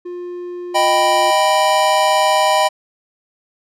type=tone; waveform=triangle; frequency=354.2 Hz; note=F4; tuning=24 cents sharp; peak=-23 dBFS; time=0.05-1.31 s; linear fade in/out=10 ms
type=chord; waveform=square; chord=Eb augmented; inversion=none; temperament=equal; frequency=622.3 / 784 / 987.8 Hz; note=Eb5 / G5 / B5; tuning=0 / 0 / 0 cents; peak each=-17 dBFS; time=0.74-2.69 s; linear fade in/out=20 ms
effects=low-pass 10000 Hz 12 dB/octave